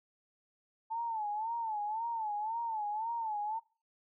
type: tone with vibrato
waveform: sine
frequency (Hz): 880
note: A5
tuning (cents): 0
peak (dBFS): -33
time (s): 0.9-3.6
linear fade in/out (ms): 20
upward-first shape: sine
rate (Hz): 1.9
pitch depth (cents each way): 110
effects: noise-tail reverb RT60 0.4 s tail -25 dB re dry